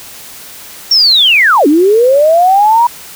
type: linear two-way sweep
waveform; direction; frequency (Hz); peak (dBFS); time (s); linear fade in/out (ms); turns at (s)
sine; down then up; 5588 to 277 to 969; -4; 0.91-2.87; 5; 1.67
effects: white hiss -31 dBFS RMS until 3.15 s